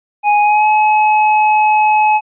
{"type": "tone with pitch glide", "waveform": "square", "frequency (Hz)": [830.6, 853.5], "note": ["G#5", "G#5"], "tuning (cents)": [0, 47], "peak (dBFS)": -9, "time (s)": [0.23, 2.21], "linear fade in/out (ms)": 50, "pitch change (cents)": 47, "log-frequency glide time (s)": [0.42, 0.66], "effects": ["resampled to 8000 Hz"]}